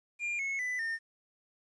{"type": "tone with pitch steps", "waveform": "triangle", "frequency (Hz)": [2400, 2188, 1995, 1818.9], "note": ["D7", "C#7", "B6", "A#6"], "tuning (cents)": [37, -23, 17, -43], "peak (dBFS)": -30, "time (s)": [0.19, 0.99], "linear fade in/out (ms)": 50, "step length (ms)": 200, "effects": ["resampled to 22050 Hz", "11-bit"]}